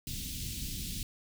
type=band-stop noise; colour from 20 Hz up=pink; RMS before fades=-38 dBFS; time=0.07-1.03 s; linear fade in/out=2 ms; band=250 to 3000 Hz; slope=24 dB/octave; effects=none